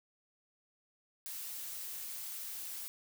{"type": "noise", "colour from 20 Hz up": "blue", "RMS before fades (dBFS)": -43, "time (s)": [1.26, 2.88], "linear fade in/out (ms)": 0, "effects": []}